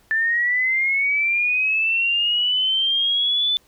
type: linear sweep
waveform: sine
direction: up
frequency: 1760 to 3520 Hz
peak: -17 dBFS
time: 0.11-3.57 s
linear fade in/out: 0 ms
effects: pink hiss -58 dBFS RMS until 3.67 s